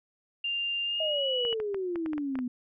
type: tone with pitch glide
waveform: sine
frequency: 2794 to 2935 Hz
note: F7 to F#7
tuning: 0 to -15 cents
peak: -28 dBFS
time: 0.44-1.54 s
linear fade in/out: 5 ms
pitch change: +85 cents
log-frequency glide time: 0.84-1.26 s
type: exponential sweep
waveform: sine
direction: down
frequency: 643 to 242.5 Hz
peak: -29 dBFS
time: 1-2.48 s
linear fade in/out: 5 ms
type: clicks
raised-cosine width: 0.5 ms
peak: -25 dBFS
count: 10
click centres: 1.451 / 1.528 / 1.601 / 1.745 / 1.958 / 2.061 / 2.133 / 2.18 / 2.355 / 2.389 s
effects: none